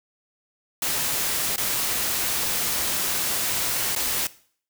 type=noise with dropouts; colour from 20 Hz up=white; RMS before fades=-25 dBFS; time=0.82-4.27 s; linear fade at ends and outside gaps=2 ms; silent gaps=1.561-1.579 / 3.951-3.961 s; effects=noise-tail reverb RT60 0.5 s tail -18 dB re dry